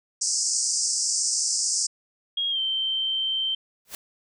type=band-pass noise; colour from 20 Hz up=pink; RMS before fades=-25 dBFS; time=0.21-1.87 s; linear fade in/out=10 ms; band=4900 to 8800 Hz; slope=96 dB/octave
type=tone with pitch glide; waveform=sine; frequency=3272 to 3119 Hz; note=G#7 to G7; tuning=-26 to -9 cents; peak=-23 dBFS; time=2.37-3.55 s; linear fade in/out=5 ms; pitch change=-83 cents; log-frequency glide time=2.5-2.59 s
type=noise with exponential growth; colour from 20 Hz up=white; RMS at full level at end=-31 dBFS; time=3.85-3.95 s; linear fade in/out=2 ms; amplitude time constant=21 ms
effects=none